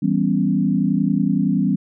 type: chord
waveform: sine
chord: C# half-diminished seventh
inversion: first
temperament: equal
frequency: 164.81 / 196 / 246.9 / 277.2 Hz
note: E3 / G3 / B3 / C#4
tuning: 0 / 0 / 0 / 0 cents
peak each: -22 / -19 / -22 / -22 dBFS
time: 0.02-1.76 s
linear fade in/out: 10 ms
effects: none